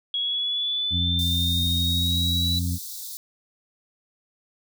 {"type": "exponential sweep", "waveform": "sine", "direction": "up", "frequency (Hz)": [3322, 3951], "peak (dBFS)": -23, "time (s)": [0.14, 2.59], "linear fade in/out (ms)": 2}
{"type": "harmonic tone", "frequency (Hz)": 87.31, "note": "F2", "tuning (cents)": 0, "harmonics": [1, 2, 3], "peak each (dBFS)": [-24, -30, -34], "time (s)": [0.9, 2.79], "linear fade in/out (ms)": 50}
{"type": "high-pass noise", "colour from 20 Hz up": "white", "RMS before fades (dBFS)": -36, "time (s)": [1.19, 3.17], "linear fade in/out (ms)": 0, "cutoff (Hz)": 3600, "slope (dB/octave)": 96}
{"effects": []}